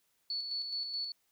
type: tone with tremolo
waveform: sine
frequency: 4435 Hz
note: C#8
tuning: in tune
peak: -33 dBFS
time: 0.3-1.12 s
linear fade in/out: 2 ms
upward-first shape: square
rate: 4.7 Hz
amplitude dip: 40%
effects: white hiss -75 dBFS RMS until 1.31 s